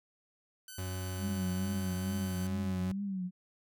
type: tone with pitch glide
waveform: 5% pulse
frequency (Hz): 1513 to 1525.3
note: F#6 to G6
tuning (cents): +38 to -48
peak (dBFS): -35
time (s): 0.68-2.47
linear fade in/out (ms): 2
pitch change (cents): +14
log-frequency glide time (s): 1.65-1.78
type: tone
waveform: 40% pulse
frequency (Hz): 92.5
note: F#2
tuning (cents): 0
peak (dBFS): -35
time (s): 0.78-2.92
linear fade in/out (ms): 5
type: tone with vibrato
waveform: sine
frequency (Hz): 191.2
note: G3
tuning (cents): -43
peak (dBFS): -33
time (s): 1.18-3.31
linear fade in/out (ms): 50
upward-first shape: triangle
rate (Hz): 2.3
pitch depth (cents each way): 110
effects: none